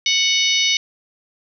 harmonic tone, 740 Hz, F#5, in tune, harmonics 3 / 4 / 5 / 6 / 7 / 8, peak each -21 / -20 / -20 / -26 / -26 / -24 dBFS, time 0.06-0.77 s, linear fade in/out 2 ms, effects none

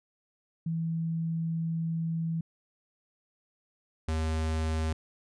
sine / square tone pair in turn, 164.1 / 79.39 Hz, E3 / D#2, -8 / +35 cents, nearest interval octave + minor second, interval 1257 cents, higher first, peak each -28 dBFS, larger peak neither, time 0.66-2.41 / 4.08-4.93 s, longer first, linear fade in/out 5 ms, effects resampled to 22050 Hz

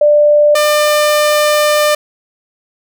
sine / sawtooth tone pair in turn, 592 / 598.5 Hz, D5 / D5, +14 / +33 cents, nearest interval unison, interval 19 cents, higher second, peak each -5 dBFS, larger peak neither, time 0.01-0.55 / 0.55-1.95 s, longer second, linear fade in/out 5 ms, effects none

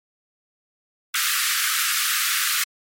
pink high-pass noise, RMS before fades -22 dBFS, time 1.14-2.64 s, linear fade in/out 5 ms, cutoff 1200 Hz, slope 96 dB/octave, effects MP3 64 kbps

